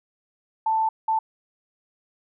sine tone bursts at uneven times, 884 Hz, A5, 8 cents sharp, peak -19 dBFS, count 2, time 0.66-0.89 / 1.08-1.19 s, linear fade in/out 5 ms, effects none

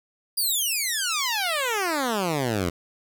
10% pulse exponential sweep, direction down, 4900 to 81.7 Hz, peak -15 dBFS, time 0.37-2.7 s, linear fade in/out 10 ms, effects none

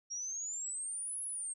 sine exponential two-way sweep, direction up then down, 5588 to 10660 to 8320 Hz, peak -37 dBFS, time 0.1-1.54 s, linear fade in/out 20 ms, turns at 1.23 s, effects none

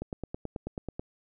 click train, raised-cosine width 2 ms, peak -21 dBFS, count 10, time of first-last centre 0.02-0.995 s, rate 9.23 Hz, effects none

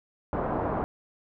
white low-pass noise, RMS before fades -29 dBFS, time 0.33-0.84 s, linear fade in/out 0 ms, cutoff 980 Hz, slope 24 dB/octave, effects none

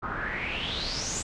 pink noise with low-pass filter sweep, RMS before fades -32 dBFS, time 0.02-1.23 s, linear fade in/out 20 ms, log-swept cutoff 1200 to 7800 Hz, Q 7.2, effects resampled to 22050 Hz

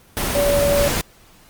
sine tone in noise, 572 Hz, D5, 46 cents flat, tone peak -15 dBFS, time 0.35-0.88 s, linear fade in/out 0 ms, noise pink, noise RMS -21 dBFS, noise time 0.17-1.01 s, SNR +3 dB, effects pink hiss -50 dBFS RMS until 1.49 s + Opus 24 kbps

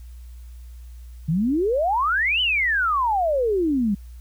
sine exponential two-way sweep, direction up then down, 148.1 to 3068 to 191.7 Hz, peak -18 dBFS, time 1.28-3.95 s, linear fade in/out 10 ms, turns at 2.41 s, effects added 60 Hz sine -37 dBFS peak until 4.2 s + white hiss -59 dBFS RMS until 4.2 s

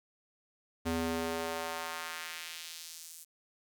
square tone with high-pass filter sweep, 82.4 Hz, E2, in tune, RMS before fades -38 dBFS, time 0.85-3.25 s, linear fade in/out 20 ms, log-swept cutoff 170 to 9000 Hz, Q 1.1, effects 10-bit

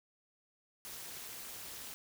white noise with amplitude modulation, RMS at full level -43 dBFS, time 0.85-1.94 s, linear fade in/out 0 ms, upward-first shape sine, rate 222 Hz, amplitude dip 80%, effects none

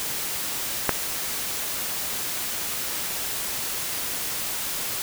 click, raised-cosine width 0.5 ms, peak -3 dBFS, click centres 0.893 s, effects white hiss -29 dBFS RMS until 5.02 s

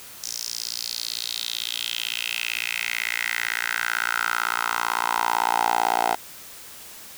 10% pulse tone with high-pass filter sweep, 57.9 Hz, A#1, 11 cents flat, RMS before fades -26 dBFS, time 0.22-6.16 s, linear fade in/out 20 ms, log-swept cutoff 5800 to 700 Hz, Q 4, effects white hiss -42 dBFS RMS until 7.17 s

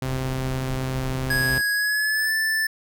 sawtooth tone, 130.6 Hz, C3, 3 cents flat, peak -21 dBFS, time 0.02-1.58 s, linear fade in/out 2 ms
brown noise, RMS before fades -33 dBFS, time 0.05-1.61 s, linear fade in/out 0 ms
square tone with pitch glide, 1661.2 to 1760 Hz, G#6 to A6, 0 to 0 cents, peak -21 dBFS, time 1.3-2.67 s, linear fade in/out 5 ms, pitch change +100 cents, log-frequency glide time 1.73-2.34 s
effects none

